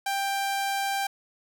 sawtooth tone, 789 Hz, G5, 11 cents sharp, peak -22 dBFS, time 0.06-1.07 s, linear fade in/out 5 ms, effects none

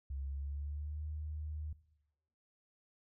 sine tone with pitch glide, 68.4 to 76.33 Hz, C#2 to D#2, -23 to -33 cents, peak -38 dBFS, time 0.1-1.73 s, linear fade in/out 5 ms, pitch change +190 cents, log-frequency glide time 0.24-1.04 s, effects noise-tail reverb RT60 0.9 s tail -19 dB re dry

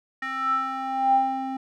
square tone with band-pass filter sweep, 264.8 Hz, C4, 21 cents sharp, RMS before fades -25 dBFS, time 0.22-1.57 s, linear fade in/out 5 ms, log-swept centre 1700 to 550 Hz, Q 9.7, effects none

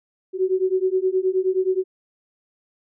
sine beating tone pair, 370 / 379.5 Hz, F#4 / F#4, 0 / +44 cents, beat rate 9.5 Hz, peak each -21 dBFS, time 0.33-1.84 s, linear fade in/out 50 ms, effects none

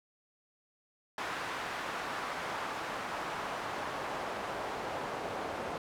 pink noise with band-pass filter sweep, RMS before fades -38 dBFS, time 1.18-5.78 s, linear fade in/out 2 ms, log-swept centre 1300 to 700 Hz, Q 1, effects none

